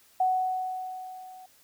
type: tone with level ramp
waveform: sine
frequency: 744 Hz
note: F#5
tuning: 9 cents sharp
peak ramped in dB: -20 to -45 dBFS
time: 0.2-1.46 s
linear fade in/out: 5 ms
effects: white hiss -60 dBFS RMS until 1.63 s